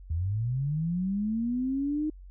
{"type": "linear sweep", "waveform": "sine", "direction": "up", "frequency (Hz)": [76.1, 311.1], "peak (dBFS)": -26, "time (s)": [0.1, 2.1], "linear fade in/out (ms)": 5, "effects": ["added 46 Hz sine -44 dBFS peak until 2.3 s"]}